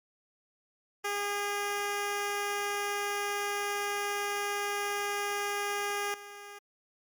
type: tone with level steps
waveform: 10% pulse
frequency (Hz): 407.5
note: G#4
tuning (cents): -33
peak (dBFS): -22 / -36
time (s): 1.04-6.59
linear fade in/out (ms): 10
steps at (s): 6.14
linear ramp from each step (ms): 2
effects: MP3 96 kbps